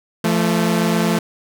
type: tone pair together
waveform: sawtooth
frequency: 171.7 / 220 Hz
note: F3 / A3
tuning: -29 / 0 cents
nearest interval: major third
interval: 429 cents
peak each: -14 dBFS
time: 0.24-1.19 s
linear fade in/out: 5 ms
effects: none